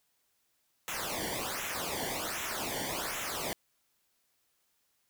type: noise with flanger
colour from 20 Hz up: pink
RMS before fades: -36 dBFS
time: 0.88-3.53 s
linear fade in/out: 0 ms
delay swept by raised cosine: 0.21 to 0.79 ms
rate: 1.3 Hz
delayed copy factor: -0.85
effects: white hiss -75 dBFS RMS until 5.09 s